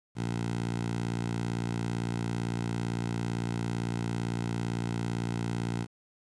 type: tone with high-pass filter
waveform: 10% pulse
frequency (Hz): 57.8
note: A#1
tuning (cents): -14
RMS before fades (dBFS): -32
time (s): 0.15-5.87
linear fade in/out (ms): 50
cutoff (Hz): 120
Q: 2
effects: resampled to 22050 Hz + 10-bit